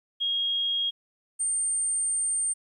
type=tone pair in turn; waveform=sine; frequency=3269 / 8757 Hz; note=G#7 / C#9; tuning=-28 / -22 cents; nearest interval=octave + perfect fourth; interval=1706 cents; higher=second; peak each=-24 dBFS; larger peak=neither; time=0.2-0.91 / 1.39-2.54 s; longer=second; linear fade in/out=20 ms; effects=11-bit